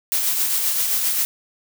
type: noise with tremolo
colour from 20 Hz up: blue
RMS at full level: -19 dBFS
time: 0.12-1.25 s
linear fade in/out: 0 ms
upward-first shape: triangle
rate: 7.6 Hz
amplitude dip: 40%
effects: none